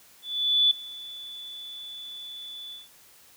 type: tone with ADSR envelope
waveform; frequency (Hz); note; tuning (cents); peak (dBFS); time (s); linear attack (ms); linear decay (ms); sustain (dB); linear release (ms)
sine; 3468; A7; -26; -16; 0.22-2.89; 490; 4; -21; 170
effects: white hiss -55 dBFS RMS until 3.36 s